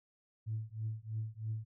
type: tone with tremolo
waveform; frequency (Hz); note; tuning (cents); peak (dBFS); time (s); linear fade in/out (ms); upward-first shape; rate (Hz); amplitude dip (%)
sine; 110; A2; 0; -32; 0.46-1.65; 20; triangle; 3.1; 100
effects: tanh soft clip ceiling -29 dBFS